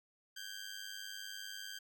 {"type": "ring-modulated tone", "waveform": "15% pulse", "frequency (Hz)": 1585, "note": "G6", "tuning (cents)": 19, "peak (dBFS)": -35, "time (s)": [0.36, 1.79], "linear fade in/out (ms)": 10, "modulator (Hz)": 50, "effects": []}